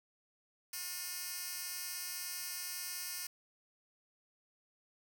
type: tone with high-pass filter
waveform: 10% pulse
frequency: 358.1 Hz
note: F4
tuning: 43 cents sharp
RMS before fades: -42 dBFS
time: 0.73-3.27 s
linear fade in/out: 5 ms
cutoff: 4900 Hz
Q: 0.5
effects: none